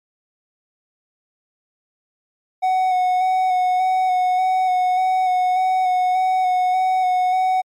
triangle tone with vibrato, 740 Hz, F#5, in tune, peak -13 dBFS, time 2.62-7.62 s, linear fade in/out 20 ms, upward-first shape square, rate 1.7 Hz, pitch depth 16 cents each way, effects MP3 96 kbps

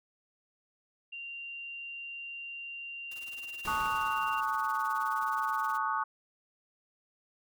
sine tone, 2773 Hz, F7, 13 cents flat, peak -39 dBFS, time 1.12-4.41 s, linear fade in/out 10 ms
white noise with tremolo, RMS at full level -49 dBFS, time 3.11-5.78 s, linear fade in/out 5 ms, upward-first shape triangle, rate 19 Hz, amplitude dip 95%
pink noise with exponential decay, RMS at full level -40 dBFS, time 3.65-5.17 s, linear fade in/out 2 ms, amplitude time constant 330 ms
sine chord, D# half-diminished seventh, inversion second, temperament equal with one note detuned, 880 / 1116.4 / 1244.5 / 1480 Hz, A5 / C#6 / D#6 / F#6, 0 / +12 / 0 / 0 cents, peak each -34 / -33 / -34 / -37 dBFS, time 3.67-6.04 s, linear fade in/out 10 ms
effects none

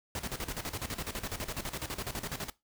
pink noise with tremolo, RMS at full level -36 dBFS, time 0.15-2.5 s, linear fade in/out 2 ms, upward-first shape square, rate 12 Hz, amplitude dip 75%, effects noise-tail reverb RT60 0.2 s tail -19 dB re dry

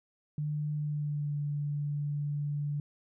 sine tone with pitch glide, 149.6 to 145.85 Hz, D3 to D3, +32 to -12 cents, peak -30 dBFS, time 0.38-2.8 s, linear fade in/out 2 ms, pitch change -44 cents, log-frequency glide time 0.75-1.36 s, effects none

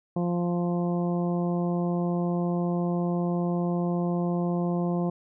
harmonic tone, 174.61 Hz, F3, in tune, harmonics 1 / 2 / 3 / 4 / 5 / 6, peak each -25 / -31 / -35 / -36 / -42 / -42 dBFS, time 0.16-5.1 s, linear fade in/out 5 ms, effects none

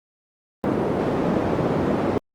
white band-pass noise, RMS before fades -22 dBFS, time 0.64-2.18 s, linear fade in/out 0 ms, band 130 to 450 Hz, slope 12 dB/octave, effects Opus 32 kbps

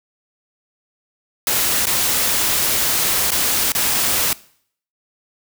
white noise with dropouts, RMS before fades -18 dBFS, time 1.47-4.33 s, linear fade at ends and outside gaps 1 ms, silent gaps 1.856-1.869 / 3.306-3.318 / 3.72-3.75 s, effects noise-tail reverb RT60 0.6 s tail -21 dB re dry

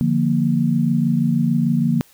sine chord, Bb major, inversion first, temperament equal with one note detuned, 148.11 / 174.61 / 233.1 Hz, D3 / F3 / Bb3, +15 / 0 / 0 cents, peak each -20 / -20 / -18 dBFS, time 0.01-2.01 s, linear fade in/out 0 ms, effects white hiss -52 dBFS RMS until 2.13 s

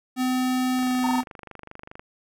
square tone with pitch glide, 254.9 to 252.8 Hz, C4 to B3, -45 to +41 cents, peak -22 dBFS, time 0.16-1.24 s, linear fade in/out 50 ms, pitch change -14 cents, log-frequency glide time 0.77-0.91 s
click train, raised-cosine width 0.5 ms, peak -25 dBFS, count 31, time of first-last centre 0.79-1.995 s, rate 24.9 Hz
sine tone bursts, 905 Hz, A5, 48 cents sharp, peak -23 dBFS, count 4, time 1.04-1.205 s, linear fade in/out 0 ms, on 24 ms, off 23 ms
effects none

